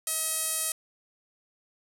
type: tone with band-pass filter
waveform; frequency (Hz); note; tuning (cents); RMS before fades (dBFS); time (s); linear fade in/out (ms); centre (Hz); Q
sawtooth; 638; D#5; +43; -30; 0.07-0.72; 2; 10000; 2.5
effects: none